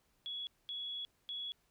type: tone bursts at uneven times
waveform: sine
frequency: 3367 Hz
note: G#7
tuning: 23 cents sharp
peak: -39 dBFS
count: 3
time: 0.26-0.47 / 0.69-1.05 / 1.29-1.52 s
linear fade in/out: 0 ms
effects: pink hiss -75 dBFS RMS until 1.7 s